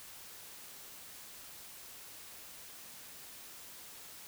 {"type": "silence", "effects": ["white hiss -51 dBFS RMS until 4.27 s"]}